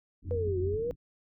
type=low-pass noise; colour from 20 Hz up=pink; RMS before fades=-43 dBFS; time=0.22-0.96 s; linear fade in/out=50 ms; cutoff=330 Hz; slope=48 dB/octave
type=tone; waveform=sine; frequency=89.8 Hz; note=F2; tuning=49 cents sharp; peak=-31 dBFS; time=0.25-0.79 s; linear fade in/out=50 ms
type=linear two-way sweep; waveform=sine; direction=down then up; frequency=493.9 to 357.5 to 493.9 Hz; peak=-29 dBFS; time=0.31-0.91 s; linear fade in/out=0 ms; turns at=0.59 s
effects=none